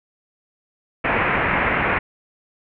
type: low-pass noise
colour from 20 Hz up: white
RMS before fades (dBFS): -20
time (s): 1.04-1.99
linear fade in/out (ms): 10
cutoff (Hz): 2400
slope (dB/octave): 48
effects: none